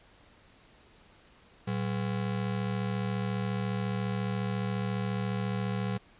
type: ring-modulated tone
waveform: square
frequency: 152.6 Hz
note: D#3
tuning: 33 cents flat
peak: -27 dBFS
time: 1.67-5.98 s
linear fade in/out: 10 ms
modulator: 37.2 Hz
effects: pink hiss -59 dBFS RMS until 6.19 s + resampled to 8000 Hz